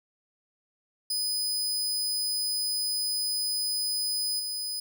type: tone with level steps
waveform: sawtooth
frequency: 5000 Hz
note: D#8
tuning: 8 cents sharp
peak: -24 / -28 dBFS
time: 1.1-4.8 s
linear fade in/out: 5 ms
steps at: 4.39 s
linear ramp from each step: 10 ms
effects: none